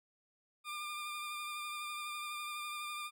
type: tone with vibrato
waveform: 20% pulse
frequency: 1200 Hz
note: D6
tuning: 37 cents sharp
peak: -35 dBFS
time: 0.64-3.11 s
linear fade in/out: 50 ms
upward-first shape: sine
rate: 12 Hz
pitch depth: 19 cents each way
effects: none